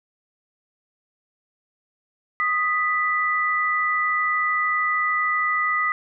sine tone pair together, 1244.1 / 1975.5 Hz, D#6 / B6, -1 / 0 cents, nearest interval minor sixth, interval 801 cents, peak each -22 dBFS, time 2.4-5.92 s, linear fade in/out 0 ms, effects none

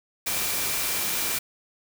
sine tone in noise, 2354 Hz, D7, 3 cents sharp, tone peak -38 dBFS, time 0.26-1.39 s, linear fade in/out 10 ms, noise white, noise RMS -27 dBFS, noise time 0.26-1.39 s, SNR -14 dB, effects none

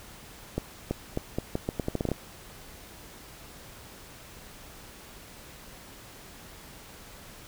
accelerating click train, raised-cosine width 2 ms, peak -14 dBFS, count 13, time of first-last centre 0.58-2.117 s, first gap 330 ms, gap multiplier 0.8, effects pink hiss -48 dBFS RMS until 7.47 s

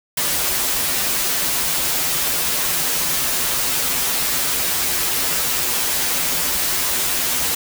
white noise with comb filter, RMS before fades -20 dBFS, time 0.17-7.55 s, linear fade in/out 5 ms, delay 9.5 ms, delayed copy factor -0.85, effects none

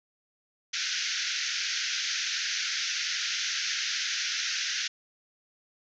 white band-pass noise, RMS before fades -31 dBFS, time 0.73-4.88 s, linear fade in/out 10 ms, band 1400 to 6400 Hz, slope 96 dB/octave, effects none

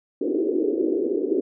pink band-pass noise, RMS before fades -23 dBFS, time 0.21-1.41 s, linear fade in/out 5 ms, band 300 to 440 Hz, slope 48 dB/octave, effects none

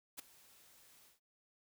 white noise with ADSR envelope, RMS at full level -44 dBFS, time 0.17-1.2 s, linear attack 23 ms, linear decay 8 ms, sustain -20 dB, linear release 140 ms, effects none

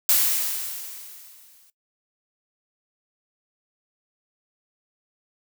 blue noise with exponential decay, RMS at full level -17 dBFS, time 0.09-1.7 s, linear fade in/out 1 ms, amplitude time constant 350 ms, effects noise-tail reverb RT60 0.1 s tail -17 dB re dry

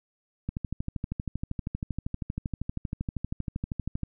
click train, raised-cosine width 5 ms, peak -18 dBFS, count 46, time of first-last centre 0.49-4.033 s, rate 12.7 Hz, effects none

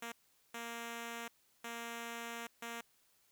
5% pulse tone bursts at uneven times, 233.1 Hz, A#3, in tune, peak -31 dBFS, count 4, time 0.02-0.12 / 0.54-1.28 / 1.64-2.47 / 2.62-2.81 s, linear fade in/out 5 ms, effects white hiss -72 dBFS RMS until 3.31 s

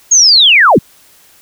sine linear sweep, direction down, 6690 to 89.6 Hz, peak -3 dBFS, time 0.11-0.79 s, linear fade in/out 10 ms, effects white hiss -45 dBFS RMS until 1.41 s

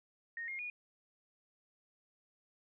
sine tone with pitch steps, 1855 / 2131 / 2448 Hz, A#6 / C7 / D#7, -9 / +31 / -29 cents, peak -39 dBFS, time 0.37-0.7 s, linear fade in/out 2 ms, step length 110 ms, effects none

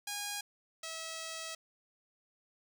5% pulse tone pair in turn, 819 / 647.8 Hz, G#5 / E5, -24 / -30 cents, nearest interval major third, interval 406 cents, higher first, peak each -25 / -29 dBFS, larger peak first, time 0.07-0.41 / 0.83-1.55 s, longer second, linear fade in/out 5 ms, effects none

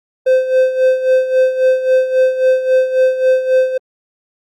triangle tone with tremolo, 517 Hz, C5, 21 cents flat, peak -5 dBFS, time 0.26-3.78 s, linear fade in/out 10 ms, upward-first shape sine, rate 3.7 Hz, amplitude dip 70%, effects Opus 48 kbps

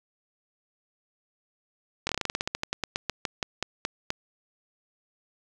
slowing click train, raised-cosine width 0.2 ms, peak -10 dBFS, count 22, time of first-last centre 2.07-4.104 s, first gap 22 ms, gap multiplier 1.13, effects none

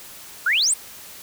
sine exponential sweep, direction up, 1348 to 9390 Hz, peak -16 dBFS, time 0.46-0.74 s, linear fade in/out 5 ms, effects white hiss -41 dBFS RMS until 1.22 s

